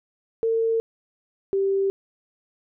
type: tone pair in turn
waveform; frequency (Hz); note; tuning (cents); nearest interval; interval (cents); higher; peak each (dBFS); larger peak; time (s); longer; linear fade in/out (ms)
sine; 452.9 / 390.8; A#4 / G4; -50 / -5; minor third; 255; first; -19; neither; 0.43-0.8 / 1.53-1.9; neither; 0
effects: none

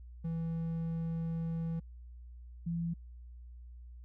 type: tone pair in turn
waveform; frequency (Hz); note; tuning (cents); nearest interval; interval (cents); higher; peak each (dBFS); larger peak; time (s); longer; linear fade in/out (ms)
triangle / sine; 164.7 / 168.74; E3 / E3; -1 / +41; unison; 42; second; -31 / -32; first; 0.24-1.8 / 2.66-2.94; first; 10
effects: added 60 Hz sine -47 dBFS peak until 4.04 s

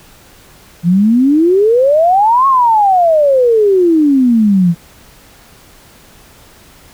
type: exponential two-way sweep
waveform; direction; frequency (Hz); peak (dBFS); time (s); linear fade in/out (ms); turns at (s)
sine; up then down; 164.81 to 1105 to 164.81; -6; 0.83-4.75; 50; 2.47
effects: pink hiss -42 dBFS RMS until 6.93 s

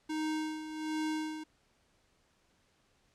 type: tone with tremolo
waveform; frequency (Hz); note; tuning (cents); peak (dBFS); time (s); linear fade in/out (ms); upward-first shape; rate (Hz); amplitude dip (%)
square; 311.1; D#4; 0; -32; 0.09-1.44; 10; sine; 1.3; 65
effects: pink hiss -71 dBFS RMS until 3.14 s + low-pass 8000 Hz 12 dB/octave

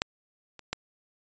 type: clicks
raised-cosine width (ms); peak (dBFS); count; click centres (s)
0.2; -8 / -27 / -12; 3; 0.019 / 0.593 / 0.73
effects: resampled to 16000 Hz

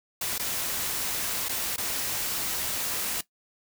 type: noise with dropouts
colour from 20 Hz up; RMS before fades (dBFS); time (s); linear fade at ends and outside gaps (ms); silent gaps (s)
white; -30; 0.21-3.21; 5; 0.381-0.394 / 1.486-1.492 / 1.762-1.779
effects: noise-tail reverb RT60 0.1 s tail -17 dB re dry

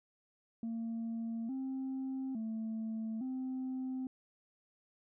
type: tone with pitch steps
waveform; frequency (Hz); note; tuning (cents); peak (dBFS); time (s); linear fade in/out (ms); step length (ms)
sine; 228.3 / 264.6 / 221.9 / 259.3; A#3 / C4 / A3 / C4; -36 / +20 / +15 / -15; -34; 0.63-4.07; 2; 860
effects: tanh soft clip ceiling -34 dBFS

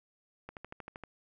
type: click train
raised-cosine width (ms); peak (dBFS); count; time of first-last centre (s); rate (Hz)
0.5; -28; 8; 0.49-1.037; 12.8
effects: none

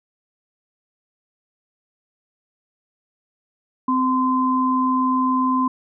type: tone pair together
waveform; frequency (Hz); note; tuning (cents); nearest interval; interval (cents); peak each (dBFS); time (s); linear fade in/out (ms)
sine; 258.6 / 1031; C4 / C6; -20 / -26; 2 octaves; 2394; -19; 3.88-5.68; 5
effects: none

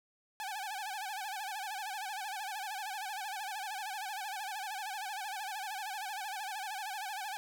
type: tone with vibrato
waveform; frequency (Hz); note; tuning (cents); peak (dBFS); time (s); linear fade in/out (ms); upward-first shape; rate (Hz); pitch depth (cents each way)
sawtooth; 807; G#5; -50; -34; 0.4-7.37; 0; sine; 13; 140
effects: none

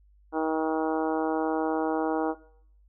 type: harmonic tone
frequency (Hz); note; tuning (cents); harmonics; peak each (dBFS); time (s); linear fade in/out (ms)
158.6; D#3; +33; 2 / 3 / 4 / 5 / 6 / 7 / 8 / 9; -28 / -31 / -35 / -31 / -35 / -39 / -41 / -39; 0.32-2.35; 50
effects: noise-tail reverb RT60 0.6 s tail -17 dB re dry + added 50 Hz sine -56 dBFS peak until 2.88 s

